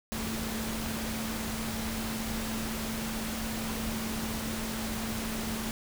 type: tone in noise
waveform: sine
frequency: 222.3 Hz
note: A3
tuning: 18 cents sharp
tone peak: -35 dBFS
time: 0.12-5.71 s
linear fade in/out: 0 ms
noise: pink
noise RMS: -36 dBFS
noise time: 0.12-5.71 s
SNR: -2 dB
effects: none